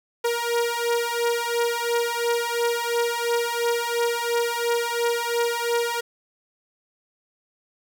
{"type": "beating tone pair", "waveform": "sawtooth", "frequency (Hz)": [470, 472.9], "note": ["A#4", "A#4"], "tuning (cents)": [14, 25], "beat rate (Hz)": 2.9, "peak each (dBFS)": -21, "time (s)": [0.24, 6.01], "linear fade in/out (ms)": 10, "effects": []}